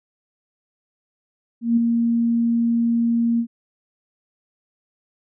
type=tone with ADSR envelope; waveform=sine; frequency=233.1 Hz; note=A#3; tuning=in tune; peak=-12 dBFS; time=1.61-3.47 s; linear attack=160 ms; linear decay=7 ms; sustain=-4 dB; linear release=79 ms; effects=none